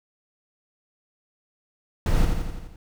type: noise with echo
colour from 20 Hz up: brown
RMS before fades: -20 dBFS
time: 2.06-2.25 s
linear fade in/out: 2 ms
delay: 85 ms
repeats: 6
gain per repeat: -4 dB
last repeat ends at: 2.76 s
effects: none